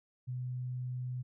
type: tone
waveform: sine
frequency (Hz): 125.7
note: B2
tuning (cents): +31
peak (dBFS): -35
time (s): 0.27-1.23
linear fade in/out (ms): 20
effects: none

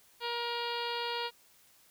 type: harmonic tone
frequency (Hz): 473.7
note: A#4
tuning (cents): +28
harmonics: 1 / 2 / 3 / 4 / 5 / 6 / 7 / 8 / 9 / 10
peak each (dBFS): -39 / -37 / -43 / -46 / -45 / -42 / -44 / -46 / -44 / -48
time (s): 0.2-1.31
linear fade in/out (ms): 50
effects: white hiss -63 dBFS RMS until 1.9 s

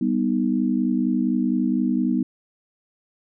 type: chord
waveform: sine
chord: G augmented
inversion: none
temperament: equal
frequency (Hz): 196 / 246.9 / 311.1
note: G3 / B3 / D#4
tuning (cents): 0 / 0 / 0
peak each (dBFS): -24 / -21 / -25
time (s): 0.01-2.23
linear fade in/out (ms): 5
effects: none

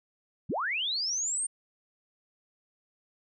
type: linear sweep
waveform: sine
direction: up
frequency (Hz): 87.31 to 8870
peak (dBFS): -28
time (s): 0.49-1.47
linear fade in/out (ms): 10
effects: none

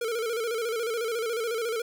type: tone with vibrato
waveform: square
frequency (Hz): 457.9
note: A#4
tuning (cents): -31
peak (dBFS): -28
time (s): 0.01-1.82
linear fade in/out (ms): 5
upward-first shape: square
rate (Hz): 14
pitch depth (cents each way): 67
effects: none

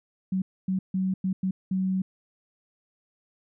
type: tone bursts at uneven times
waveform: sine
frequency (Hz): 188.3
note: F#3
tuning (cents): +31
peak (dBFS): -23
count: 6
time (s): 0.32-0.42 / 0.68-0.79 / 0.94-1.14 / 1.24-1.33 / 1.43-1.51 / 1.71-2.02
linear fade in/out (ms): 5
effects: none

